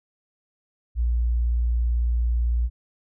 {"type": "tone", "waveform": "sine", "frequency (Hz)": 59, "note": "A#1", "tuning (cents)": 22, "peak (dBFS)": -19, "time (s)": [0.95, 2.7], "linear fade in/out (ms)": 50, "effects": []}